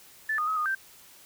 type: tone with pitch steps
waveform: sine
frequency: 1750 / 1229 / 1276 / 1229 / 1566 Hz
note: A6 / D#6 / D#6 / D#6 / G6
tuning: -10 / -22 / +43 / -22 / -2 cents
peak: -25 dBFS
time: 0.29-0.75 s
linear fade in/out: 5 ms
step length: 92 ms
effects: white hiss -53 dBFS RMS until 1.25 s